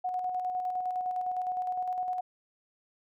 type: tone with tremolo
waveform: sine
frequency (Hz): 733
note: F#5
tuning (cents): -16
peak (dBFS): -28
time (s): 0.04-2.21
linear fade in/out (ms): 10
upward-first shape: square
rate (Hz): 9.8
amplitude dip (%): 35
effects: none